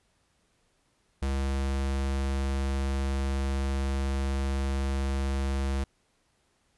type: tone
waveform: square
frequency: 67.9 Hz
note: C#2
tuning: 35 cents flat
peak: -27 dBFS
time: 1.22-5.84 s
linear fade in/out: 5 ms
effects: pink hiss -70 dBFS RMS until 6.77 s + resampled to 24000 Hz